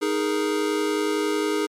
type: chord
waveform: square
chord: D# suspended fourth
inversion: none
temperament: equal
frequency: 311.1 / 415.3 / 466.2 Hz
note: D#4 / G#4 / A#4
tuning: 0 / 0 / 0 cents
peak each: -26 / -25 / -31 dBFS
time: 0.01-1.67 s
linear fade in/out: 20 ms
effects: low-pass 11000 Hz 12 dB/octave + MP3 96 kbps